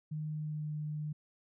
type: tone with pitch glide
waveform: sine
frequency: 153.5 to 151.3 Hz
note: D#3 to D#3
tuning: -23 to -48 cents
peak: -35 dBFS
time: 0.11-1.13 s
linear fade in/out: 10 ms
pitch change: -25 cents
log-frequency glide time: 0.28-0.72 s
effects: none